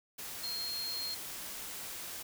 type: tone in noise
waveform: sine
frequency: 4225 Hz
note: C8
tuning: 16 cents sharp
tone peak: -36 dBFS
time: 0.43-1.15 s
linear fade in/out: 10 ms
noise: white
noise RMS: -43 dBFS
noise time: 0.18-2.23 s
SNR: +4 dB
effects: none